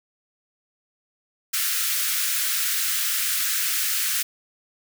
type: high-pass noise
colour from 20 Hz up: white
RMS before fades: -24 dBFS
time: 1.53-4.23 s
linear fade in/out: 10 ms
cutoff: 1300 Hz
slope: 48 dB/octave
effects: none